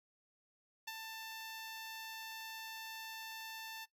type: tone with ADSR envelope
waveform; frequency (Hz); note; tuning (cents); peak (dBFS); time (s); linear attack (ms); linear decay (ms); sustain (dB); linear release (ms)
10% pulse; 889; A5; +18; -32; 0.87-3.86; 10; 33; -5; 26
effects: noise-tail reverb RT60 0.1 s tail -17 dB re dry